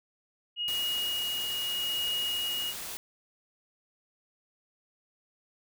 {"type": "tone with tremolo", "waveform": "sine", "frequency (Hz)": 2880, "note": "F#7", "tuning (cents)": -47, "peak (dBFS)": -28, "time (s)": [0.56, 2.74], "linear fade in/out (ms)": 50, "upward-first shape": "triangle", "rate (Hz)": 0.81, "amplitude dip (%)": 30}
{"type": "noise", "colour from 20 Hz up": "white", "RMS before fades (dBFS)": -39, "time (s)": [0.68, 2.97], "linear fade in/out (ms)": 0}
{"effects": []}